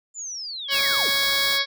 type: linear sweep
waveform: sine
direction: down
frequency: 7220 to 81 Hz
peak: -30 dBFS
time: 0.14-1.11 s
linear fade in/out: 50 ms
type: harmonic tone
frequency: 554.4 Hz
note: C#5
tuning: in tune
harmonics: 1 / 2 / 3 / 4 / 6 / 7 / 8 / 9 / 10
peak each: -35 / -32 / -28 / -26 / -26 / -27 / -28 / -30 / -33 dBFS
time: 0.68-1.66 s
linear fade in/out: 50 ms
type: band-stop noise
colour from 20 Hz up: white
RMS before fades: -31 dBFS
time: 0.7-1.6 s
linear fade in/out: 50 ms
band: 1800 to 3300 Hz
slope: 96 dB/octave
effects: none